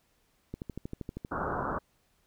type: click train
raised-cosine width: 3 ms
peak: -24 dBFS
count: 10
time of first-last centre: 0.54-1.249 s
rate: 12.7 Hz
type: low-pass noise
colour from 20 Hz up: white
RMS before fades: -33 dBFS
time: 1.31-1.79 s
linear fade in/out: 10 ms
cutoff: 1500 Hz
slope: 96 dB/octave
effects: pink hiss -71 dBFS RMS until 2.26 s